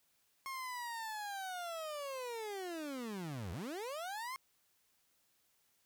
30% pulse linear two-way sweep, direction down then up, 1083 to 77.78 to 1083 Hz, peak -38 dBFS, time 0.46-4.36 s, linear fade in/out 0 ms, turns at 3.52 s, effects white hiss -75 dBFS RMS until 5.85 s

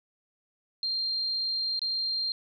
sine tone with dropouts, 4186 Hz, C8, in tune, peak -27 dBFS, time 0.83-2.32 s, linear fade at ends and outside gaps 1 ms, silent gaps 1.793-1.817 s, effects none

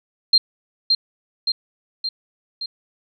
sine tone with echo, 4182 Hz, C8, 2 cents flat, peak -9 dBFS, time 0.33-0.38 s, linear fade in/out 5 ms, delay 570 ms, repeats 4, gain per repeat -4 dB, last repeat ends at 2.66 s, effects none

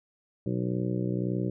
harmonic tone, 61.74 Hz, B1, in tune, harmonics 2 / 3 / 4 / 5 / 6 / 7 / 8 / 9, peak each -31 / -31 / -43 / -34 / -35 / -45 / -41 / -43 dBFS, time 0.46-1.5 s, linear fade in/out 5 ms, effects none

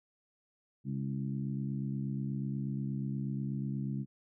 harmonic tone with a mistuned harmonic, 68.3 Hz, C#2, 25 cents flat, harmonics 2 / 3 / 4 / 5, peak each -35 / -37 / -44 / -49 dBFS, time 0.84-4.06 s, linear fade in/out 50 ms, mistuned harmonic 5, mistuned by -48 cents, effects none

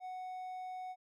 triangle tone, 740 Hz, F#5, in tune, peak -39 dBFS, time 0-0.96 s, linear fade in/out 50 ms, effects none

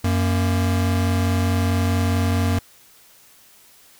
square tone pair together, 92.58 / 233.1 Hz, F#2 / A#3, +2 / 0 cents, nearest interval octave + major third, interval 1598 cents, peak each -19 / -25 dBFS, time 0.04-2.59 s, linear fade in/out 5 ms, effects white hiss -51 dBFS RMS until 3.99 s

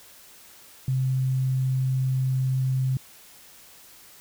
sine tone, 130.81 Hz, C3, in tune, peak -21 dBFS, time 0.88-2.97 s, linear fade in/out 2 ms, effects white hiss -50 dBFS RMS until 4.2 s

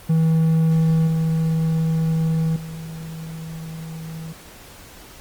triangle tone with level steps, 161.4 Hz, E3, 36 cents flat, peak -12 / -15 / -28 dBFS, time 0.09-4.33 s, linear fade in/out 10 ms, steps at 1.07 / 2.56 s, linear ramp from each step 2 ms, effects pink hiss -43 dBFS RMS until 5.2 s + Opus 32 kbps

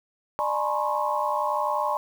sine tone cluster, 598 / 849 / 956 / 1027 / 1088 Hz, D5 / G#5 / A#5 / C6 / C#6, +31 / +38 / +43 / -33 / -33 cents, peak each -29 / -28 / -30 / -32 / -29 dBFS, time 0.39-1.97 s, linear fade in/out 0 ms, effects 8-bit

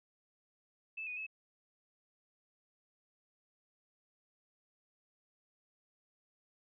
sine tone with pitch steps, 2626 / 2479 / 2591 Hz, E7 / D#7 / E7, -7 / -7 / -30 cents, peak -39 dBFS, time 0.97-1.267 s, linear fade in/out 10 ms, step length 99 ms, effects none

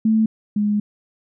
sine tone pair in turn, 220 / 208 Hz, A3 / G#3, 0 / +3 cents, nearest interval minor second, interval 97 cents, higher first, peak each -13 / -16 dBFS, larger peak first, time 0.05-0.26 / 0.56-0.8 s, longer second, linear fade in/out 5 ms, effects none

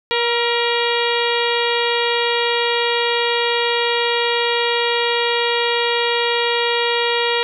harmonic tone with a mistuned harmonic, 474.3 Hz, A#4, 30 cents sharp, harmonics 1 / 2 / 3 / 4 / 5 / 6 / 7 / 8 / 9, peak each -20 / -23 / -28 / -25 / -25 / -26 / -26 / -29 / -32 dBFS, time 0.11-7.43 s, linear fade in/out 0 ms, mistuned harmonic 3, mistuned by -47 cents, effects none

